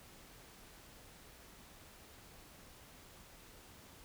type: silence
effects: pink hiss -58 dBFS RMS until 4.04 s